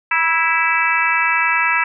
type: harmonic tone with a mistuned harmonic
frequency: 329.6 Hz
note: E4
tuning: in tune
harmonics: 3 / 4 / 5 / 6 / 7 / 8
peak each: -21 / -21 / -21 / -21 / -21 / -21 dBFS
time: 0.11-1.84 s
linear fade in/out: 5 ms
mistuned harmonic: 3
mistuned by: -31 cents
effects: none